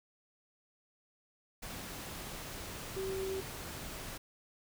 sine tone in noise, 383.2 Hz, G4, 39 cents flat, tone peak -35 dBFS, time 2.96-3.41 s, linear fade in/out 10 ms, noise pink, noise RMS -44 dBFS, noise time 1.62-4.18 s, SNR +6 dB, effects none

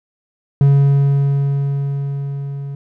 triangle tone with level ramp, 139.9 Hz, C#3, 16 cents sharp, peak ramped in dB -5 to -22 dBFS, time 0.61-2.75 s, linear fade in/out 2 ms, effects none

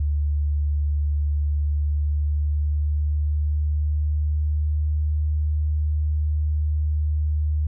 sine tone with pitch glide, 73.42 to 75.66 Hz, D2 to D#2, 0 to -48 cents, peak -19 dBFS, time 0-7.67 s, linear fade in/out 5 ms, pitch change +52 cents, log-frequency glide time 1.36-5.1 s, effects none

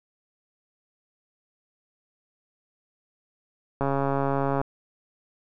click train, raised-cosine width 1 ms, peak -12 dBFS, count 112, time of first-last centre 3.81-4.614 s, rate 138 Hz, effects none

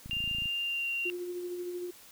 click train, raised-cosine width 5 ms, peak -31 dBFS, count 12, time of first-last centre 0.06-0.457 s, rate 27.7 Hz
sine tone with pitch glide, 2794 to 2765 Hz, F7 to F7, 0 to -18 cents, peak -30 dBFS, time 0.11-1.1 s, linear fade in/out 0 ms, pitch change -18 cents, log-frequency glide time 0.63-0.88 s
sine tone with tremolo, 355 Hz, F4, 28 cents sharp, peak -33 dBFS, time 1.05-1.91 s, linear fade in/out 10 ms, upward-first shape sine, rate 13 Hz, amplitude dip 35%
effects white hiss -54 dBFS RMS until 2.11 s

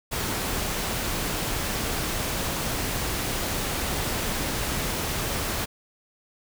pink noise, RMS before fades -28 dBFS, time 0.11-5.66 s, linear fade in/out 20 ms, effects none

